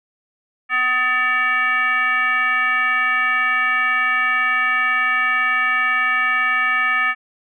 sine tone with frequency modulation, 1769 Hz, A6, 9 cents sharp, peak -15 dBFS, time 0.69-7.15 s, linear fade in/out 50 ms, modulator 508 Hz, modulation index 1.2, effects none

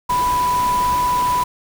sine tone in noise, 990 Hz, B5, 4 cents sharp, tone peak -15 dBFS, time 0.09-1.44 s, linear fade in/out 10 ms, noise pink, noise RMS -28 dBFS, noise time 0.09-1.44 s, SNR +10 dB, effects none

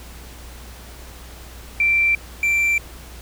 sine / triangle tone pair in turn, 2349 / 2349 Hz, D7 / D7, 0 / 0 cents, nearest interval unison, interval 0 cents, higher neither, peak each -14 dBFS, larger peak neither, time 1.8-2.15 / 2.43-2.78 s, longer neither, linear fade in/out 2 ms, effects added 60 Hz sine -38 dBFS peak until 3.21 s + pink hiss -42 dBFS RMS until 3.21 s

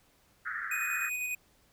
white band-pass noise, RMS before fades -36 dBFS, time 0.45-1.1 s, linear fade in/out 20 ms, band 1300 to 1900 Hz, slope 96 dB/octave
square tone with tremolo, 2489 Hz, D#7, in tune, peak -32 dBFS, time 0.71-1.35 s, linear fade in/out 5 ms, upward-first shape square, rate 10 Hz, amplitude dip 25%
effects pink hiss -66 dBFS RMS until 1.72 s

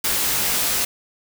white noise with comb filter, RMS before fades -21 dBFS, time 0.04-0.85 s, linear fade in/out 5 ms, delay 17 ms, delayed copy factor +0.65, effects none

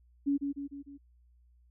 sine tone with echo, 281.8 Hz, C#4, 29 cents sharp, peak -25 dBFS, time 0.26-0.38 s, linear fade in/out 20 ms, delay 150 ms, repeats 4, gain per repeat -5 dB, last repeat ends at 0.98 s, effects added 60 Hz sine -60 dBFS peak until 1.7 s

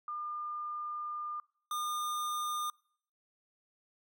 sine / square tone pair in turn, 1205 / 1211.8 Hz, D6 / D#6, +44 / -46 cents, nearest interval unison, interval 10 cents, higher second, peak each -36 / -34 dBFS, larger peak second, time 0.08-1.4 / 1.71-2.7 s, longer first, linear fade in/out 2 ms, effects noise-tail reverb RT60 0.6 s tail -26 dB re dry

